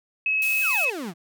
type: tone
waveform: sine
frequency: 2572 Hz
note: E7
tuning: 43 cents flat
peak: -20 dBFS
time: 0.26-0.9 s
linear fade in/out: 2 ms
type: noise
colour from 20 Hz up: blue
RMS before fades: -33 dBFS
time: 0.42-0.85 s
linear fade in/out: 2 ms
type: exponential sweep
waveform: 35% pulse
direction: down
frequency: 1758 to 153.8 Hz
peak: -28 dBFS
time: 0.61-1.14 s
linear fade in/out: 50 ms
effects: none